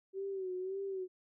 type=tone with vibrato; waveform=sine; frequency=379.5 Hz; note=F#4; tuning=44 cents sharp; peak=-36 dBFS; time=0.13-1.08 s; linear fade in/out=50 ms; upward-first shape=sine; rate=1.8 Hz; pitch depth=66 cents each way; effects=none